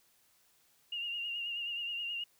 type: tone with vibrato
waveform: sine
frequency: 2817 Hz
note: F7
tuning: 14 cents sharp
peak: -35 dBFS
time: 0.92-2.24 s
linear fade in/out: 5 ms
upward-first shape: triangle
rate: 9.4 Hz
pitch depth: 49 cents each way
effects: white hiss -69 dBFS RMS until 2.39 s